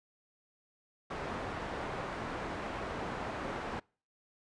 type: low-pass noise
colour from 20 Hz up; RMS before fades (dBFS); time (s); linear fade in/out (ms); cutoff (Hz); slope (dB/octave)
white; -39; 1.1-3.8; 10; 1100; 12
effects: noise-tail reverb RT60 0.4 s tail -26 dB re dry + resampled to 22050 Hz